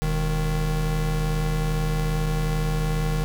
square tone pair together, 41.23 / 155.56 Hz, E1 / D#3, +1 / 0 cents, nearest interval octave + major seventh, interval 2299 cents, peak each -25 dBFS, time 0.02-3.24 s, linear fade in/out 0 ms, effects none

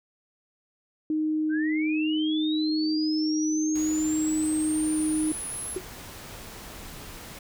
sine tone, 310 Hz, D#4, 6 cents flat, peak -23 dBFS, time 1.1-5.32 s, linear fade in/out 2 ms
sine linear sweep, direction up, 1500 to 11060 Hz, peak -32 dBFS, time 1.49-5.78 s, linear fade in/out 50 ms
pink noise, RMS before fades -42 dBFS, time 3.75-7.39 s, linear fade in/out 5 ms
sine tone with exponential decay, 370 Hz, F#4, in tune, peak -24 dBFS, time 5.76-5.84 s, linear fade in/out 5 ms, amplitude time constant 16 ms
effects none

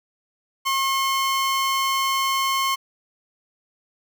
35% pulse tone pair together, 1080 / 3070 Hz, C#6 / G7, -45 / -37 cents, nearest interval octave + tritone, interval 1808 cents, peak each -19 / -26 dBFS, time 0.65-2.76 s, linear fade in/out 20 ms, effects none

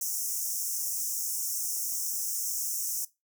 pink high-pass noise, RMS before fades -32 dBFS, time 0.01-3.05 s, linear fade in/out 5 ms, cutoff 5500 Hz, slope 96 dB/octave, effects noise-tail reverb RT60 0.2 s tail -18 dB re dry

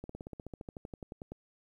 slowing click train, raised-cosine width 2 ms, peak -29 dBFS, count 18, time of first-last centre 0.04-1.32 s, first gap 54 ms, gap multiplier 1.04, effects 11-bit

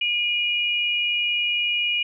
sine tone pair together, 2429 / 2889 Hz, D#7 / F#7, -42 / -42 cents, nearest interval minor third, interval 300 cents, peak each -23 dBFS, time 0.01-2.03 s, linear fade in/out 5 ms, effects none

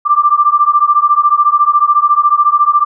sine beating tone pair, 1174.7 / 1188.7 Hz, D6 / D6, 0 / +21 cents, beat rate 14 Hz, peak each -10 dBFS, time 0.05-2.85 s, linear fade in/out 20 ms, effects none

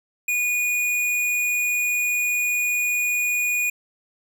sine tone with hard clipping, 2455 Hz, D#7, 24 cents flat, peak -21 dBFS, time 0.28-3.7 s, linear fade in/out 5 ms, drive 17 dB, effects none

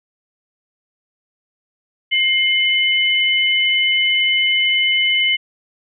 sine tone pair together, 2119 / 2997 Hz, C7 / F#7, +21 / +22 cents, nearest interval tritone, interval 601 cents, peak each -16 dBFS, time 2.11-5.37 s, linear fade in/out 20 ms, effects none

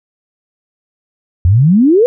sine exponential sweep, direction up, 82.41 to 508 Hz, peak -5 dBFS, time 1.45-2.06 s, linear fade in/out 0 ms, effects none

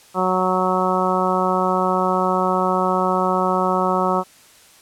harmonic tone, 185 Hz, F#3, in tune, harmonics 1 / 2 / 3 / 4 / 5 / 6 / 7, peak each -24 / -24 / -24 / -24 / -24 / -24 / -24 dBFS, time 0.14-4.24 s, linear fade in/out 50 ms, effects white hiss -49 dBFS RMS until 4.81 s + low-pass 11000 Hz 12 dB/octave

